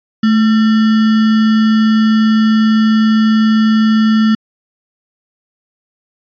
sine tone with sample-and-hold, 218.8 Hz, A3, 9 cents flat, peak -7 dBFS, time 0.23-4.35 s, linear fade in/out 5 ms, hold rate 1575 Hz, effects resampled to 11025 Hz

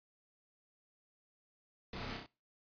pink noise with echo, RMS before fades -45 dBFS, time 1.93-2.17 s, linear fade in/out 2 ms, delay 31 ms, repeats 3, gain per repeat -3 dB, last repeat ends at 2.263 s, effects noise-tail reverb RT60 0.3 s tail -22 dB re dry + resampled to 11025 Hz

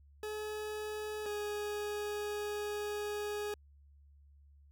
40% pulse tone pair in turn, 425.3 / 416.1 Hz, G#4 / G#4, +41 / +3 cents, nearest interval unison, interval 38 cents, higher first, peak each -37 / -35 dBFS, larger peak second, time 0.23-1.26 / 1.26-3.54 s, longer second, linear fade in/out 2 ms, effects added 71 Hz sine -58 dBFS peak until 4.71 s

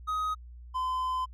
triangle tone pair in turn, 1258 / 1023.3 Hz, D#6 / C6, +19 / -39 cents, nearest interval major third, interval 358 cents, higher first, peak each -26 dBFS, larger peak neither, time 0.07-0.35 / 0.74-1.26 s, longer second, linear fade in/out 20 ms, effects added 60 Hz sine -44 dBFS peak until 1.33 s

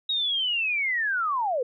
sine linear sweep, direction down, 3809 to 463.2 Hz, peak -23 dBFS, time 0.09-1.63 s, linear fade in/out 5 ms, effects none

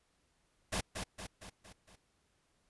pink noise with echo, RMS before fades -35 dBFS, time 0.72-0.81 s, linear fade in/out 10 ms, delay 230 ms, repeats 5, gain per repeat -5 dB, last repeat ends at 1.96 s, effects pink hiss -75 dBFS RMS until 2.69 s + resampled to 24000 Hz

